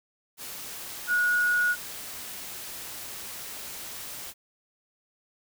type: tone in noise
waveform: sine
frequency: 1453 Hz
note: F#6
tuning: 32 cents flat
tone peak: -21 dBFS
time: 1.07-1.76 s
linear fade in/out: 50 ms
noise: white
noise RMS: -39 dBFS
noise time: 0.37-4.34 s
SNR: +15 dB
effects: none